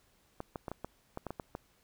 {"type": "clicks", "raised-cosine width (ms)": 1, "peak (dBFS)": -24, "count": 10, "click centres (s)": [0.404, 0.558, 0.682, 0.716, 0.846, 1.174, 1.267, 1.306, 1.398, 1.551], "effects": ["pink hiss -69 dBFS RMS until 1.83 s"]}